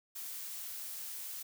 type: noise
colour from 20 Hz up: blue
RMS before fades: -43 dBFS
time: 0.15-1.43 s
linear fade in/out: 10 ms
effects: none